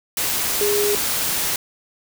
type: tone in noise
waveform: sine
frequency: 411.9 Hz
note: G#4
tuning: 14 cents flat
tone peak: -18 dBFS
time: 0.61-0.95 s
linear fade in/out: 2 ms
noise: white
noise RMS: -22 dBFS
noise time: 0.17-1.56 s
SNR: +1 dB
effects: none